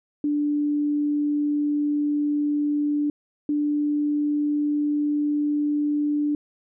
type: tone pair in turn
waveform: sine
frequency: 293.7 / 294.7 Hz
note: D4 / D4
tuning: 0 / +6 cents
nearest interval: unison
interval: 6 cents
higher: second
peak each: -20 dBFS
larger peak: neither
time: 0.24-3.1 / 3.49-6.35 s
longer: neither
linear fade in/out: 2 ms
effects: none